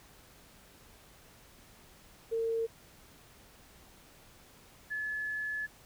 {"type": "tone pair in turn", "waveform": "sine", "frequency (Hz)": [454.6, 1716.3], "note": ["A#4", "A6"], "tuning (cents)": [-43, -44], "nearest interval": "octave + major seventh", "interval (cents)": 2299, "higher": "second", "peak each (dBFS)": [-29, -33], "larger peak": "first", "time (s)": [[2.31, 2.67], [4.9, 5.67]], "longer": "second", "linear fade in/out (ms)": 20, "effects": ["pink hiss -58 dBFS RMS until 5.85 s"]}